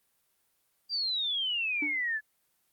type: exponential sweep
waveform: sine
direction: down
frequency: 4801 to 1695 Hz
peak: -28 dBFS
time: 0.89-2.21 s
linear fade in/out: 50 ms
type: tone with exponential decay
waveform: triangle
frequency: 295.9 Hz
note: D4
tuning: 13 cents sharp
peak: -28 dBFS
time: 1.82-2.04 s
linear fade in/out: 5 ms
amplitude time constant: 46 ms
effects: white hiss -73 dBFS RMS until 2.72 s + Opus 32 kbps